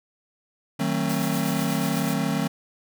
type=chord; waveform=square; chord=D# diminished seventh; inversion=none; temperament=just; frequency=155.56 / 186.68 / 224 / 268.8 Hz; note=D#3 / F#3 / A3 / C4; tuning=0 / +16 / +31 / +47 cents; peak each=-29 dBFS; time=0.79-2.48 s; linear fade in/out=10 ms
type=noise with tremolo; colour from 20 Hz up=white; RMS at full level=-34 dBFS; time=1.09-2.14 s; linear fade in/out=5 ms; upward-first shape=triangle; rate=8.2 Hz; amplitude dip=50%
effects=none